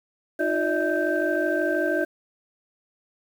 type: tone cluster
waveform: sine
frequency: 311.9 / 357.5 / 591 / 644 / 1562 Hz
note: D#4 / F4 / D5 / E5 / G6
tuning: +4 / +41 / +11 / -41 / -7 cents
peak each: -27 dBFS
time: 0.39-2.05 s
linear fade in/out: 10 ms
effects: tanh soft clip ceiling -12 dBFS + 8-bit